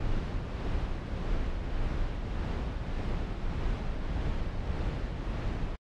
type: noise with tremolo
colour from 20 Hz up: brown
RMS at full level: -30 dBFS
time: 0-5.76 s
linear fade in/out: 5 ms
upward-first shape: triangle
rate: 1.7 Hz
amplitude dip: 40%
effects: low-pass 4000 Hz 12 dB/octave + AAC 64 kbps